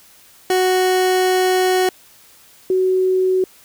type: tone pair in turn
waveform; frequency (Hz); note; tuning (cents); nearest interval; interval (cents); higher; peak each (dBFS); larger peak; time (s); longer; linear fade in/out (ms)
30% pulse / sine; 370 / 373.2; F#4 / F#4; 0 / +15; unison; 15; second; -11 / -13; first; 0.5-1.89 / 2.7-3.44; first; 2
effects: white hiss -48 dBFS RMS until 3.64 s